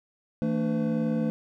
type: tone cluster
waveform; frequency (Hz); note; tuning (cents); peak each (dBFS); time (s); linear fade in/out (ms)
triangle; 162.6 / 224.4 / 293.5 / 507; E3 / A3 / D4 / B4; -23 / +34 / -1 / +45; -29 / -24 / -31 / -31; 0.42-1.3; 0
effects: none